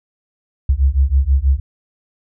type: beating tone pair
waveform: sine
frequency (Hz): 65 / 71.2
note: C2 / C#2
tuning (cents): -11 / +47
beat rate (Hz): 6.2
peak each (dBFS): -14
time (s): 0.69-1.6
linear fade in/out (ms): 5
effects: none

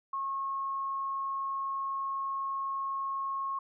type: tone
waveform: sine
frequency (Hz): 1088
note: C#6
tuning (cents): -33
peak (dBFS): -31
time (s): 0.13-3.59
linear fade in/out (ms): 5
effects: none

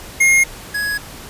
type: tone pair in turn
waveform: square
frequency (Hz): 2140 / 1672.2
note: C7 / G#6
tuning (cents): +38 / +11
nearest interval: major third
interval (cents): 427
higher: first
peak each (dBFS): -10 / -19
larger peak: first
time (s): 0.2-0.44 / 0.74-0.98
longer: neither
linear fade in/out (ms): 10
effects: pink hiss -35 dBFS RMS until 1.29 s + resampled to 32000 Hz

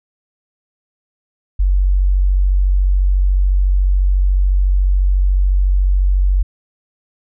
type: tone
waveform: sine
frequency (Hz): 47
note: F#1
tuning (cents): +28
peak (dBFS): -10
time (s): 1.59-6.43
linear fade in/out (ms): 10
effects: none

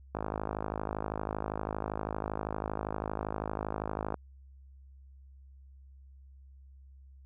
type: click train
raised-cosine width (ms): 1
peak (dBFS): -19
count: 211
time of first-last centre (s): 0.15-4.142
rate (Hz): 52.6
effects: added 67 Hz sine -51 dBFS peak until 7.25 s

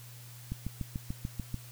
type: click train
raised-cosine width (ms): 5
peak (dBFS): -22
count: 8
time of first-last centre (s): 0.52-1.543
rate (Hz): 6.84
effects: added 120 Hz sine -48 dBFS peak until 1.71 s + white hiss -53 dBFS RMS until 1.71 s

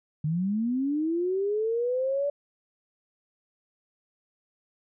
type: linear sweep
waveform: sine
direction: up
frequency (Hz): 146.83 to 579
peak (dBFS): -24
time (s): 0.24-2.3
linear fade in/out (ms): 5
effects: none

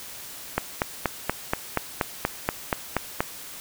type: click train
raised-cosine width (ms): 0.5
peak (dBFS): -6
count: 12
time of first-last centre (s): 0.58-3.205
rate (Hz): 4.19
effects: white hiss -40 dBFS RMS until 3.6 s

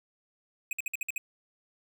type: tone bursts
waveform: square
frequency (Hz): 2520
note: D#7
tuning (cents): +21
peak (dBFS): -30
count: 7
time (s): 0.71-1.18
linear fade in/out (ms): 2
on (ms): 20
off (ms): 55
effects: none

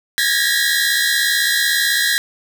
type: tone cluster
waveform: sawtooth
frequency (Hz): 1628 / 1686 / 1851 / 1927 / 4054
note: G#6 / G#6 / A#6 / B6 / B7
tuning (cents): -35 / +26 / -13 / -43 / +45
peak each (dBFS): -18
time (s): 0.18-2.18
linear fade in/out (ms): 0
effects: none

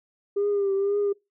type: tone with vibrato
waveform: sine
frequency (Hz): 400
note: G4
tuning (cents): +35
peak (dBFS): -20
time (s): 0.36-1.13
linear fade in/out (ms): 10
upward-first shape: triangle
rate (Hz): 2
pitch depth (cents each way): 52
effects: noise-tail reverb RT60 0.2 s tail -23 dB re dry + tanh soft clip ceiling -18 dBFS

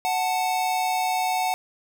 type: tone pair together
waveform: square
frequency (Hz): 740 / 880.8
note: F#5 / A5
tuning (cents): 0 / +2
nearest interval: minor third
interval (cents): 302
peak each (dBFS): -24 / -28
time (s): 0.05-1.54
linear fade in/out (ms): 0
effects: none

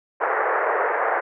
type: band-pass noise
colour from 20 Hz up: pink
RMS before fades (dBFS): -22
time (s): 0.2-1.21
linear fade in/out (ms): 20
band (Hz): 420 to 1900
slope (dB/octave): 48
effects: none

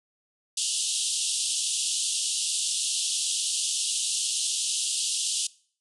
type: band-pass noise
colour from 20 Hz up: white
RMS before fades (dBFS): -28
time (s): 0.57-5.47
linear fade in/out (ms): 5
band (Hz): 2800 to 10000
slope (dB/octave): 96
effects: noise-tail reverb RT60 0.5 s tail -22 dB re dry

